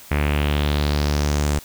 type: tone with low-pass filter sweep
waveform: sawtooth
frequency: 73.42 Hz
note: D2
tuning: in tune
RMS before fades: -20 dBFS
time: 0.11-1.59 s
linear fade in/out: 5 ms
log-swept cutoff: 2200 to 8200 Hz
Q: 3
effects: white hiss -43 dBFS RMS until 1.64 s